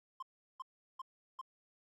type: tone bursts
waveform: triangle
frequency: 1052 Hz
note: C6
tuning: 9 cents sharp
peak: -39 dBFS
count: 4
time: 0.2-1.414 s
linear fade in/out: 5 ms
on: 26 ms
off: 370 ms
effects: none